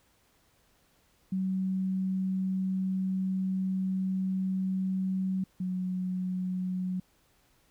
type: tone pair in turn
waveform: sine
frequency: 188.7 / 183.96 Hz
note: F#3 / F#3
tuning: +34 / -10 cents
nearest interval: unison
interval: 44 cents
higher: first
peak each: -27 / -29 dBFS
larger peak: first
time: 1.32-5.44 / 5.6-7 s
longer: first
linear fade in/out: 5 ms
effects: pink hiss -67 dBFS RMS until 7.7 s